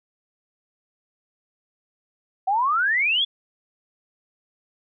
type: exponential sweep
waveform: sine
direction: up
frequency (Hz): 740 to 3481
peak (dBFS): -18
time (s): 2.47-3.25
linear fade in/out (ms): 10
effects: none